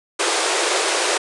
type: band-pass noise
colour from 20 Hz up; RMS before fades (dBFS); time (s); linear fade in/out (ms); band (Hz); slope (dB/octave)
pink; -20; 0.19-1.18; 10; 330 to 9900; 96
effects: none